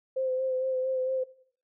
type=tone with vibrato; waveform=sine; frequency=519 Hz; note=C5; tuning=14 cents flat; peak=-26 dBFS; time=0.16-1.24 s; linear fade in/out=10 ms; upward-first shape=sine; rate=4.4 Hz; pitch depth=24 cents each way; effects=noise-tail reverb RT60 0.6 s tail -19 dB re dry